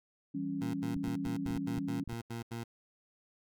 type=chord; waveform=sine; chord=C# diminished; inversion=first; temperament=equal; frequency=164.81 / 196 / 277.2 Hz; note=E3 / G3 / C#4; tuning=0 / 0 / 0 cents; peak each=-41 / -40 / -35 dBFS; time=0.34-2.04 s; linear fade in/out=10 ms
type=tone bursts; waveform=20% pulse; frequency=116.5 Hz; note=A#2; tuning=1 cent flat; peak=-33 dBFS; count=10; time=0.61-2.639 s; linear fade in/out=10 ms; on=130 ms; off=81 ms
type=clicks; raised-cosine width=5 ms; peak=-30 dBFS; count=9; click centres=0.965 / 1.08 / 1.266 / 1.461 / 1.509 / 1.563 / 1.778 / 2.077 / 2.129 s
effects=none